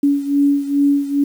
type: beating tone pair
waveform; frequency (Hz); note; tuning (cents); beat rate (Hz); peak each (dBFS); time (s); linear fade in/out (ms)
sine; 282.7 / 285.1; C#4 / C#4; +34 / +49; 2.4; -14 / -18; 0.03-1.24; 5
effects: 7-bit